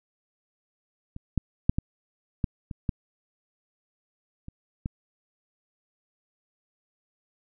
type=clicks; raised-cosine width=5 ms; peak=-26 / -11 / -6 / -13 / -12 / -22 / -13 / -27 / -17 dBFS; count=9; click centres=1.164 / 1.377 / 1.695 / 1.785 / 2.442 / 2.712 / 2.892 / 4.484 / 4.859 s; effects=none